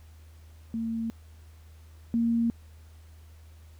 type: tone pair in turn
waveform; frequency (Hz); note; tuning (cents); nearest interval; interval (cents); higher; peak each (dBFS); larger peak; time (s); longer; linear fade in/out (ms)
sine; 227 / 231.9; A#3 / A#3; -46 / -9; unison; 37; second; -28 / -22; second; 0.74-1.1 / 2.14-2.5; neither; 0
effects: added 79 Hz sine -48 dBFS peak until 3.79 s + pink hiss -62 dBFS RMS until 3.79 s